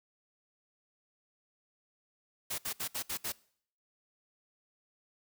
white noise bursts, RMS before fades -36 dBFS, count 6, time 2.5-3.323 s, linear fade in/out 10 ms, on 83 ms, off 65 ms, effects noise-tail reverb RT60 0.6 s tail -23 dB re dry

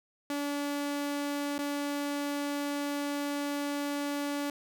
sawtooth tone with dropouts, 287.2 Hz, D4, 39 cents flat, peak -27 dBFS, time 0.3-4.5 s, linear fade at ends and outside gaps 2 ms, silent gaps 1.581-1.589 s, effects none

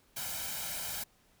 white noise with comb filter, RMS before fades -38 dBFS, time 0.16-1.04 s, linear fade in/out 10 ms, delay 1.3 ms, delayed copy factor +0.65, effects pink hiss -67 dBFS RMS until 1.4 s

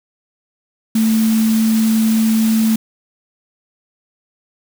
sine tone in noise, 221.9 Hz, A3, 15 cents sharp, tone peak -11 dBFS, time 0.95-2.76 s, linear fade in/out 5 ms, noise white, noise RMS -27 dBFS, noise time 0.95-2.76 s, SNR +13 dB, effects none

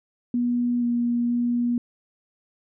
sine tone with pitch steps, 242.3 / 238.8 / 240.4 Hz, B3 / A#3 / B3, -33 / +42 / -46 cents, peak -20 dBFS, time 0.34-1.78 s, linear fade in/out 2 ms, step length 480 ms, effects none

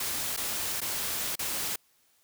white noise with dropouts, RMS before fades -32 dBFS, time 0-1.76 s, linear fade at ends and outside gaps 5 ms, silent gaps 0.365-0.373 / 0.805-0.815 / 1.356-1.391 s, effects white hiss -67 dBFS RMS until 2.23 s

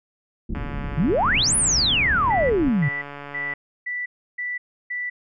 pink low-pass noise, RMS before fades -29 dBFS, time 0.49-2.7 s, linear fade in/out 5 ms, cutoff 290 Hz, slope 24 dB/octave
click train, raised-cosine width 0.5 ms, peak -21 dBFS, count 428, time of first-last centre 0.55-3.536 s, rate 143 Hz
sine exponential two-way sweep, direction up then down, 130.81 to 10548 to 130.81 Hz, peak -17 dBFS, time 0.97-2.89 s, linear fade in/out 10 ms, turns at 1.56 s
sine tone bursts, 1970 Hz, B6, 5 cents flat, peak -25 dBFS, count 6, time 2.3-5.1 s, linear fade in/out 10 ms, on 200 ms, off 320 ms
effects none

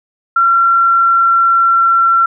sine tone with pitch glide, 1365 to 1356.4 Hz, F6 to E6, -40 to +49 cents, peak -7 dBFS, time 0.36-2.26 s, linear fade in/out 5 ms, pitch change -11 cents, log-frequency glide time 0.7-2.15 s, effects none

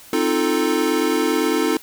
square chord, F dominant seventh, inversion second, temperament equal, 261.6 / 311.1 / 349.2 / 440 Hz, C4 / Eb4 / F4 / A4, 0 / 0 / 0 / 0 cents, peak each -25 / -22 / -24 / -23 dBFS, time 0.13-1.77 s, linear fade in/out 2 ms, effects white hiss -44 dBFS RMS until 1.82 s

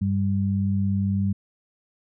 sine tone pair together, 98.15 / 196.3 Hz, G2 / G3, +3 / +3 cents, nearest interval octave, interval 1200 cents, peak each -23 dBFS, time 0.01-1.33 s, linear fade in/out 10 ms, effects none

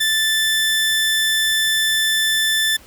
45% pulse tone pair together, 1760 / 3520 Hz, A6 / A7, 0 / 0 cents, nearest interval octave, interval 1200 cents, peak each -19 dBFS, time 0-2.77 s, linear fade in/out 10 ms, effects pink hiss -46 dBFS RMS until 2.86 s

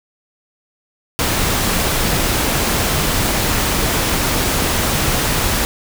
pink noise, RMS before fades -17 dBFS, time 1.19-5.65 s, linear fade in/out 0 ms, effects none

